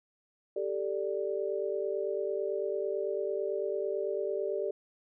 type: chord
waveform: sine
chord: G suspended second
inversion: none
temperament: just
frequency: 392 / 441 / 588 Hz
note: G4 / A4 / D5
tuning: 0 / +4 / +2 cents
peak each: -33 / -35 / -35 dBFS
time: 0.56-4.71 s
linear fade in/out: 5 ms
effects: none